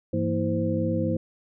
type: tone cluster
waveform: sine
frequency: 100.3 / 167.4 / 231.2 / 324.8 / 518 Hz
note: G2 / E3 / A#3 / E4 / C5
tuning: +40 / +27 / -14 / -26 / -17 cents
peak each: -29 dBFS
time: 0.13-1.17 s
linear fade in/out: 5 ms
effects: none